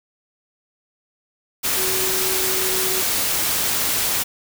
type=tone in noise; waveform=sine; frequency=375.9 Hz; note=F#4; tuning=27 cents sharp; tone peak=-27 dBFS; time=1.76-3.02 s; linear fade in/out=20 ms; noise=white; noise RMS=-21 dBFS; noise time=1.63-4.24 s; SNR=-9 dB; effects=none